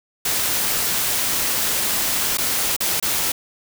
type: noise with dropouts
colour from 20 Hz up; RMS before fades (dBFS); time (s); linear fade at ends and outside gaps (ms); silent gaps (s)
white; -21; 0.25-3.32; 5; 2.373-2.382 / 2.765-2.804 / 3-3.025
effects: none